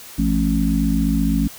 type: harmonic tone with a mistuned harmonic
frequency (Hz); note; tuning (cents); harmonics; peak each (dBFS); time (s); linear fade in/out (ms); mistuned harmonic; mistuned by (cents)
55; A1; 0; 1 / 3 / 4 / 5; -21 / -21 / -21 / -21; 0.18-1.48; 10; 3; +69
effects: white hiss -39 dBFS RMS until 1.58 s